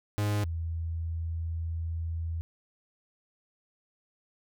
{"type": "tone pair in turn", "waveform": ["45% pulse", "sine"], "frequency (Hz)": [103.83, 82.41], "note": ["G#2", "E2"], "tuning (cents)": [0, 0], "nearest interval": "major third", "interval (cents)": 400, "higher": "first", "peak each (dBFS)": [-26, -30], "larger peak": "first", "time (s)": [[0.18, 0.44], [0.44, 2.41]], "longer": "second", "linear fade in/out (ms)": 0, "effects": []}